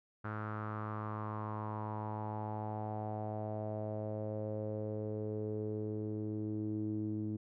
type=tone with low-pass filter sweep; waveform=sawtooth; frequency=107 Hz; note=A2; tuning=48 cents flat; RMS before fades=-39 dBFS; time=0.24-7.37 s; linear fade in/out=10 ms; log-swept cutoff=1400 to 290 Hz; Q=5; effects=none